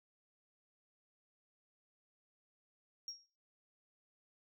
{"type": "tone with exponential decay", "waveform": "sine", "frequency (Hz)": 5588, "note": "F8", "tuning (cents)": 0, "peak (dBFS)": -37, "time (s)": [3.08, 3.26], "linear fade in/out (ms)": 1, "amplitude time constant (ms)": 39, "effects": ["noise-tail reverb RT60 0.4 s tail -22 dB re dry", "tanh soft clip ceiling -38 dBFS"]}